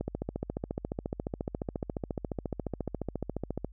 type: click train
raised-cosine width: 2 ms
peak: -19 dBFS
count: 53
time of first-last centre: 0.01-3.646 s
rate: 14.3 Hz
effects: added 50 Hz sine -48 dBFS peak until 3.72 s